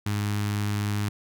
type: tone with notch filter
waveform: sawtooth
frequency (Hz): 103.3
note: G#2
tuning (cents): -9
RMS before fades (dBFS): -27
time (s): 0.06-1.09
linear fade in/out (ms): 5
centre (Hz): 550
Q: 0.9
effects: none